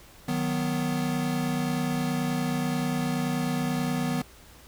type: chord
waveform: square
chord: B major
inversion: first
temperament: equal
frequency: 155.56 / 185 / 246.9 Hz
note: D#3 / F#3 / B3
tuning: 0 / 0 / 0 cents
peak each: -31 / -33 / -29 dBFS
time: 0.28-4.22 s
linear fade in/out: 5 ms
effects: added 60 Hz sine -56 dBFS peak until 4.67 s + pink hiss -52 dBFS RMS until 4.67 s